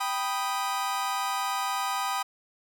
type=chord; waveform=40% pulse; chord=G augmented; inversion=none; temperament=equal; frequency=784 / 987.8 / 1244.5 Hz; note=G5 / B5 / D#6; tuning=0 / 0 / 0 cents; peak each=-31 dBFS; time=0-2.23 s; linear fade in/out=10 ms; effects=none